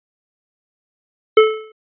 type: tone with exponential decay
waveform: square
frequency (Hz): 435.4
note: A4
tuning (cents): -18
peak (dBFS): -4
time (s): 1.37-1.72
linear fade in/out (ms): 5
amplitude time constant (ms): 74
effects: resampled to 8000 Hz